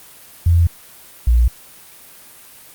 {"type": "tone pair in turn", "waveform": "sine", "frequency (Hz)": [84.9, 59.24], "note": ["F2", "A#1"], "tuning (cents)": [-48, 29], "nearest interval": "tritone", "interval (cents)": 623, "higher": "first", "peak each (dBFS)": -9, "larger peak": "neither", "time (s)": [[0.46, 0.67], [1.27, 1.48]], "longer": "neither", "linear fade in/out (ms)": 5, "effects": ["white hiss -42 dBFS RMS until 2.74 s", "Opus 32 kbps"]}